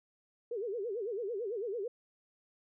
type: tone with vibrato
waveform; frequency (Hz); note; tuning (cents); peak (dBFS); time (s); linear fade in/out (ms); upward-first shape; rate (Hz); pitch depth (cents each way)
sine; 433.4; A4; -26; -34; 0.51-1.88; 5; sine; 9; 220
effects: none